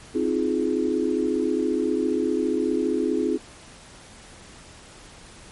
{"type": "chord", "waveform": "sine", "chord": "F minor seventh", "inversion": "second", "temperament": "just", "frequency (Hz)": [261.9, 314.3, 349.2, 419.1], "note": ["C4", "Eb4", "F4", "Ab4"], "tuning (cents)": [2, 18, 0, 16], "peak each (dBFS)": -26, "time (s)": [0.14, 3.38], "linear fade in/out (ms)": 20, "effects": ["pink hiss -46 dBFS RMS until 5.51 s", "MP3 48 kbps"]}